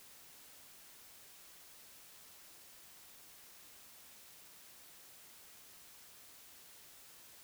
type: silence
effects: white hiss -58 dBFS RMS until 7.43 s